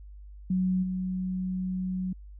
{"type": "tone with level steps", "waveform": "sine", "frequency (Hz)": 185, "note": "F#3", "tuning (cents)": 0, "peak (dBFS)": [-23, -28], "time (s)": [0.5, 2.13], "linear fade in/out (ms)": 5, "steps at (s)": 0.82, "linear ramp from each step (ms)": 20, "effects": ["added 50 Hz sine -43 dBFS peak until 2.39 s"]}